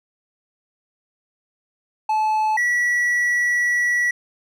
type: tone pair in turn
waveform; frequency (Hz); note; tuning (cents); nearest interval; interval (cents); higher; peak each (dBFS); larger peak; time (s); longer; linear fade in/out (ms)
triangle; 865 / 1941.9; A5 / B6; -30 / -30; octave + major second; 1400; second; -15; neither; 2.09-2.57 / 2.57-4.11; second; 5
effects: none